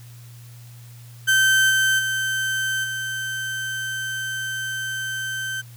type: tone with level steps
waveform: 35% pulse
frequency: 1548 Hz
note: G6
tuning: 22 cents flat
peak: -13 / -15 / -20 / -24 dBFS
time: 1.27-5.62 s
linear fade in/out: 20 ms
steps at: 1.69 / 1.98 / 2.83 s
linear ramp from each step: 20 ms
effects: added 119 Hz sine -40 dBFS peak until 5.76 s + white hiss -51 dBFS RMS until 5.76 s